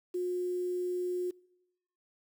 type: tone with quantisation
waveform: sine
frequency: 360 Hz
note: F#4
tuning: 47 cents flat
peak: -30 dBFS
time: 0.14-1.31 s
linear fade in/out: 10 ms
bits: 9
effects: noise-tail reverb RT60 0.9 s tail -25 dB re dry